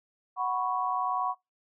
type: chord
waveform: sine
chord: F# suspended fourth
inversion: none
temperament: equal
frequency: 740 / 987.8 / 1108.7 Hz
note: F#5 / B5 / C#6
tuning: 0 / 0 / 0 cents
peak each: -31 / -32 / -30 dBFS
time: 0.36-1.35 s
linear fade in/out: 50 ms
effects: noise-tail reverb RT60 0.2 s tail -24 dB re dry